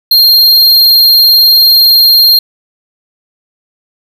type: tone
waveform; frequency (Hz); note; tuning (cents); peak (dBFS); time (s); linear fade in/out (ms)
square; 4207; C8; +9; -3; 0.11-2.39; 5
effects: none